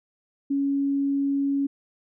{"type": "tone", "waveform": "sine", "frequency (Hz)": 278.5, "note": "C#4", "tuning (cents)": 8, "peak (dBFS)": -21, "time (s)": [0.5, 1.67], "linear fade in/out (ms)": 10, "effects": []}